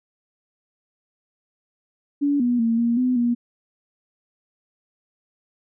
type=tone with pitch steps; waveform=sine; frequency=285.8 / 243.1 / 229 / 234.8 / 252.2 / 239.1 Hz; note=D4 / B3 / A#3 / A#3 / B3 / A#3; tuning=-47 / -27 / -31 / +13 / +36 / +44 cents; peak=-17 dBFS; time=2.21-3.35 s; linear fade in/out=20 ms; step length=190 ms; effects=none